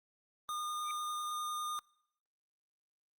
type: tone with vibrato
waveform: square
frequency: 1218 Hz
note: D#6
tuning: 37 cents flat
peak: -37 dBFS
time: 0.49-1.79 s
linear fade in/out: 0 ms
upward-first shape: triangle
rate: 10 Hz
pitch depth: 11 cents each way
type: tone with exponential growth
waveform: sine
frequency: 2326 Hz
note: D7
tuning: 17 cents flat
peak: -39 dBFS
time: 0.82-0.91 s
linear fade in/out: 1 ms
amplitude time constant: 18 ms
effects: noise-tail reverb RT60 0.8 s tail -25 dB re dry + Opus 32 kbps